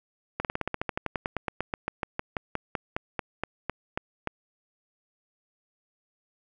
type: slowing click train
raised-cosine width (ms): 0.5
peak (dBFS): -13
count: 29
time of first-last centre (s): 0.4-4.273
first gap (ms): 48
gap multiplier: 1.07
effects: none